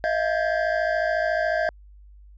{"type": "tone cluster", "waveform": "triangle", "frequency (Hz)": [633, 687, 1583, 1693], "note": ["D#5", "F5", "G6", "G#6"], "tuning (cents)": [30, -29, 17, 33], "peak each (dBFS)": [-22, -24, -27, -30], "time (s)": [0.04, 1.69], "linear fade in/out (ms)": 0, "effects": ["added 50 Hz sine -45 dBFS peak until 2.37 s", "resampled to 16000 Hz"]}